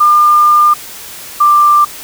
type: tone pair in turn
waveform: sine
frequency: 1202 / 1184.1 Hz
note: D6 / D6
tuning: +40 / +14 cents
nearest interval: unison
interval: 26 cents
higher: first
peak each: -4 dBFS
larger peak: neither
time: 0-0.74 / 1.4-1.85 s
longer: first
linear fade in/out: 10 ms
effects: white hiss -29 dBFS RMS until 2.03 s